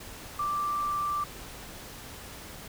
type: tone in noise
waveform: sine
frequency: 1174.7 Hz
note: D6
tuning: in tune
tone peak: -27 dBFS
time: 0.39-1.24 s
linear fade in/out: 5 ms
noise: pink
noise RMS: -44 dBFS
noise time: 0-2.68 s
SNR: +14 dB
effects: none